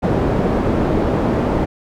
white low-pass noise, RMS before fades -17 dBFS, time 0.02-1.66 s, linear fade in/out 20 ms, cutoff 450 Hz, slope 12 dB/octave, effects none

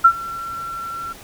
sine tone with ADSR envelope, 1356 Hz, E6, 49 cents sharp, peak -4 dBFS, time 0.04-1.13 s, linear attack 11 ms, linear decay 69 ms, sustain -22 dB, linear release 10 ms, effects pink hiss -41 dBFS RMS until 1.23 s

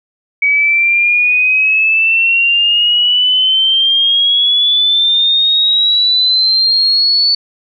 sine exponential sweep, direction up, 2263 to 4484 Hz, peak -8 dBFS, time 0.42-7.35 s, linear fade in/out 5 ms, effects none

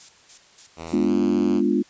violet noise bursts, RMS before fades -36 dBFS, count 4, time 0-0.956 s, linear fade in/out 5 ms, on 89 ms, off 200 ms
5% pulse tone with pitch glide, 82.41 to 92.5 Hz, E2 to F#2, 0 to 0 cents, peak -22 dBFS, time 0.76-1.62 s, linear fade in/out 50 ms, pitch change +200 cents, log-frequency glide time 1.03-1.12 s
sine chord, G# diminished seventh, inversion none, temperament equal, 207.7 / 246.9 / 293.7 / 349.2 Hz, G#3 / B3 / D4 / F4, 0 / 0 / 0 / 0 cents, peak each -23 dBFS, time 0.92-1.83 s, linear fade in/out 20 ms
effects white hiss -53 dBFS RMS until 1.89 s + resampled to 16000 Hz

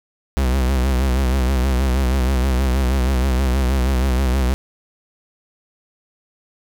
45% pulse tone with vibrato, 64.8 Hz, C2, 16 cents flat, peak -15 dBFS, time 0.37-4.54 s, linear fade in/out 0 ms, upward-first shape sine, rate 6.3 Hz, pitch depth 82 cents each way, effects none

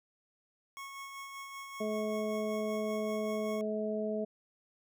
25% pulse tone with tremolo, 1098 Hz, C#6, 17 cents flat, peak -38 dBFS, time 0.77-3.61 s, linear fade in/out 0 ms, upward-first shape sine, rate 5.2 Hz, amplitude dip 35%
harmonic tone, 214.2 Hz, A3, 46 cents flat, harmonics 1 / 2 / 3, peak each -36 / -36 / -36 dBFS, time 1.8-4.25 s, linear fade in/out 10 ms
effects none

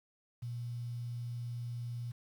sine tone with quantisation, 119.9 Hz, A#2, 49 cents sharp, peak -37 dBFS, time 0.42-2.12 s, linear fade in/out 10 ms, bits 10, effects none

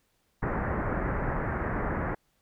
pink low-pass noise, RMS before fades -30 dBFS, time 0.42-2.15 s, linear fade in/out 10 ms, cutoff 1900 Hz, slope 48 dB/octave, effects pink hiss -72 dBFS RMS until 2.41 s

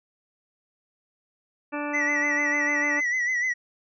harmonic tone, 292.9 Hz, D4, 5 cents flat, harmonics 1 / 2 / 3 / 4 / 5 / 6 / 8 / 9, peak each -31 / -34 / -36 / -37 / -38 / -39 / -40 / -41 dBFS, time 1.72-3.01 s, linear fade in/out 20 ms
triangle tone with vibrato, 1975.5 Hz, B6, in tune, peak -21 dBFS, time 1.93-3.54 s, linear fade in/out 20 ms, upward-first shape sine, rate 6.7 Hz, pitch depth 64 cents each way
effects resampled to 16000 Hz

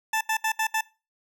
20% pulse tone bursts at uneven times, 880 Hz, A5, in tune, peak -18 dBFS, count 5, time 0.13-0.21 / 0.29-0.37 / 0.44-0.52 / 0.59-0.67 / 0.74-0.81 s, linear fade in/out 5 ms, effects noise-tail reverb RT60 0.3 s tail -21 dB re dry

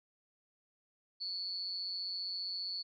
sine tone with amplitude modulation, 4435 Hz, C#8, in tune, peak -33 dBFS, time 1.2-2.83 s, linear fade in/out 20 ms, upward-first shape sine, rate 185 Hz, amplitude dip 80%, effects none

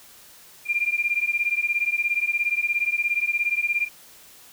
sine beating tone pair, 2387 / 2404 Hz, D7 / D7, +28 / +40 cents, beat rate 17 Hz, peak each -24 dBFS, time 0.65-3.89 s, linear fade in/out 50 ms, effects white hiss -49 dBFS RMS until 4.52 s

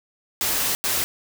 white noise bursts at uneven times, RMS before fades -23 dBFS, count 2, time 0.41-0.75 / 0.84-1.04 s, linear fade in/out 0 ms, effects none

